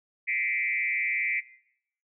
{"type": "tone with frequency modulation", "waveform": "sine", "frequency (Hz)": 2198, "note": "C#7", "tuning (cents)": -15, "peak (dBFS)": -25, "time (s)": [0.27, 1.41], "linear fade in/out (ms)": 20, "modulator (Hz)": 125, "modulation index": 1.9, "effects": ["noise-tail reverb RT60 0.7 s tail -19 dB re dry"]}